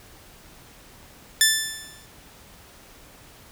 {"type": "tone with exponential decay", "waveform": "10% pulse", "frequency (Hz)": 1760, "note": "A6", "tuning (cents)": 0, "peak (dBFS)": -4, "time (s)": [1.41, 2.06], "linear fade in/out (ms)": 1, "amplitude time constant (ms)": 140, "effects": ["pink hiss -49 dBFS RMS until 3.51 s"]}